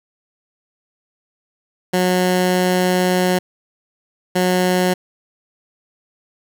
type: tone bursts at uneven times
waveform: 15% pulse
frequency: 182.2 Hz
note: F#3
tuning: 26 cents flat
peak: -8 dBFS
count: 2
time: 1.93-3.39 / 4.35-4.94 s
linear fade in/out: 10 ms
effects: none